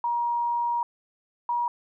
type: tone pair in turn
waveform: sine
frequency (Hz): 949 / 956.2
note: A#5 / A#5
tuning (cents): +31 / +44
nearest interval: unison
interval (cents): 13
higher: second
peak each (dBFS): -23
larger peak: neither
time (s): 0.04-0.83 / 1.49-1.68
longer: first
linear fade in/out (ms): 2
effects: none